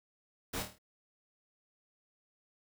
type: noise with echo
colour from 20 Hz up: pink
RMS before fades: -38 dBFS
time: 0.53-0.63 s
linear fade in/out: 10 ms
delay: 26 ms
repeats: 6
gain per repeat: -5 dB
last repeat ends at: 0.786 s
effects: none